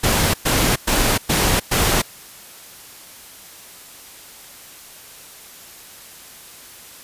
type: noise bursts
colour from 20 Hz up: pink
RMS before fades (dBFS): -17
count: 5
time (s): 0.03-2.02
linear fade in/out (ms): 10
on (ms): 310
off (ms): 110
effects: white hiss -41 dBFS RMS until 7.03 s + resampled to 32000 Hz